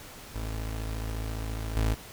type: tone with level steps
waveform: 30% pulse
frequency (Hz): 54.5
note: A1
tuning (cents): -16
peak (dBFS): -29 / -21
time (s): 0.34-1.95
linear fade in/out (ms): 20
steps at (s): 1.76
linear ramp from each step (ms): 2
effects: pink hiss -46 dBFS RMS until 2.12 s